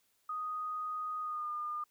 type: tone with pitch glide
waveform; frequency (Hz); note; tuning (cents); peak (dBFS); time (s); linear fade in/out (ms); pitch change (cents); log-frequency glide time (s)
sine; 1244.5 to 1211.2; D#6 to D#6; 0 to -47; -35; 0.29-1.84; 5; -47; 1.21-1.49
effects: white hiss -74 dBFS RMS until 1.9 s